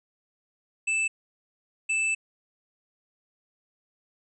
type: tone bursts at uneven times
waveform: square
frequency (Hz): 2637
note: E7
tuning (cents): 0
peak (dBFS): -24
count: 2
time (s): 0.87-1.08 / 1.89-2.15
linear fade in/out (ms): 10
effects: resampled to 24000 Hz